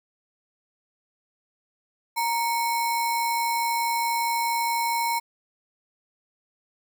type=tone with sample-and-hold; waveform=sine; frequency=932.3 Hz; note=A#5; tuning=in tune; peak=-22 dBFS; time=2.16-5.2 s; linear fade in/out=20 ms; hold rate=3150 Hz; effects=none